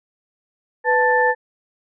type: tone cluster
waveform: sine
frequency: 496.5 / 879 / 1768 Hz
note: B4 / A5 / A6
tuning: +9 / -2 / +8 cents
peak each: -18 dBFS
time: 0.84-1.35 s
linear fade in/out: 50 ms
effects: none